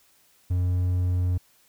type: tone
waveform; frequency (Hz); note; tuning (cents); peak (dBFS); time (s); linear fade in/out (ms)
triangle; 89.9; F#2; -49; -19; 0.5-1.38; 10
effects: white hiss -61 dBFS RMS until 1.68 s